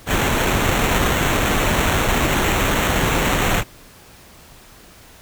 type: noise with sample-and-hold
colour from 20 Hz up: pink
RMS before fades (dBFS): -18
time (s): 0.06-3.64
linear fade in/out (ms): 50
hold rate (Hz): 4900
effects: pink hiss -45 dBFS RMS until 5.21 s